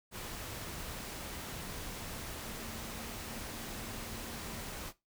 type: tone in noise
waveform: sine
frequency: 226.7 Hz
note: A#3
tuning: 48 cents flat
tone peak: -50 dBFS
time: 2.43-4.66 s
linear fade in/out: 50 ms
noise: pink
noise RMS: -43 dBFS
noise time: 0.11-4.93 s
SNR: -10 dB
effects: noise-tail reverb RT60 0.2 s tail -17 dB re dry